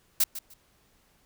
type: noise with echo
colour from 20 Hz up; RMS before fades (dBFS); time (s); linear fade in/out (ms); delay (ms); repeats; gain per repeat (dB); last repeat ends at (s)
blue; -22; 0.2-0.24; 5; 150; 2; -14; 0.54
effects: pink hiss -65 dBFS RMS until 1.25 s